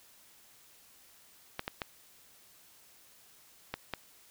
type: clicks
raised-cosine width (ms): 0.3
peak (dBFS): -18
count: 5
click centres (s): 1.594 / 1.679 / 1.818 / 3.74 / 3.937
effects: white hiss -60 dBFS RMS until 4.3 s